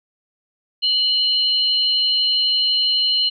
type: tone pair together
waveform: sine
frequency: 2960 / 4174 Hz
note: F#7 / C8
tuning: 0 / -5 cents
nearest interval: tritone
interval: 595 cents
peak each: -18 dBFS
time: 0.82-3.3 s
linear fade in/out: 20 ms
effects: none